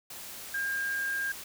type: tone in noise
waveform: sine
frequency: 1609 Hz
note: G6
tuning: 45 cents sharp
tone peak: -29 dBFS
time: 0.54-1.32 s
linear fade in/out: 5 ms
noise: white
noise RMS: -43 dBFS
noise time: 0.1-1.44 s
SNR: +11 dB
effects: none